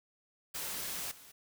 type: noise with level steps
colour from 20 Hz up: white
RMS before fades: -39 / -55 dBFS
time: 0.54-1.32 s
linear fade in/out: 10 ms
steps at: 1.11 s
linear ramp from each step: 5 ms
effects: none